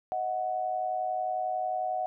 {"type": "tone pair together", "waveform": "sine", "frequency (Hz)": [628.9, 740], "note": ["D#5", "F#5"], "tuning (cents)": [18, 0], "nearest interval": "minor third", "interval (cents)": 282, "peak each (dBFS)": [-34, -29], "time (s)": [0.12, 2.06], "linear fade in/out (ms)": 0, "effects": []}